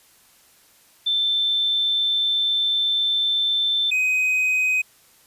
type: tone pair in turn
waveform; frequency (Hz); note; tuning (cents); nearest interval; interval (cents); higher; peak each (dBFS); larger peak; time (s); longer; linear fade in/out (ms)
sine / triangle; 3546 / 2513; A7 / D#7; +13 / +17; tritone; 596; first; -18 / -16; second; 1.06-3.91 / 3.91-4.82; first; 10
effects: white hiss -55 dBFS RMS until 5.26 s + resampled to 32000 Hz